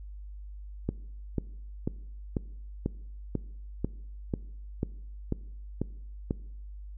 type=click train; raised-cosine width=3 ms; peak=-15 dBFS; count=12; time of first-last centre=0.89-6.309 s; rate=2.03 Hz; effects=noise-tail reverb RT60 0.8 s tail -21 dB re dry + added 50 Hz sine -40 dBFS peak until 6.97 s